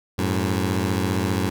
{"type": "beating tone pair", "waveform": "15% pulse", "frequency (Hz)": [92.5, 107.5], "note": ["F#2", "A2"], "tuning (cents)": [0, -40], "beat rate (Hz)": 15, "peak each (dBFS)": [-16, -19], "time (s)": [0.18, 1.5], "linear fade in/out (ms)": 10, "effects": []}